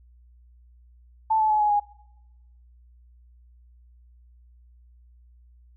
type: tone with pitch steps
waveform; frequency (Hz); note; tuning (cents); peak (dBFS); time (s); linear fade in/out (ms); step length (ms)
sine; 880 / 865.9 / 852 / 838.3 / 824.9; A5 / A5 / G#5 / G#5 / G#5; 0 / -28 / +44 / +16 / -12; -18; 1.3-1.8; 10; 100
effects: noise-tail reverb RT60 1.0 s tail -26 dB re dry + added 60 Hz sine -51 dBFS peak until 5.76 s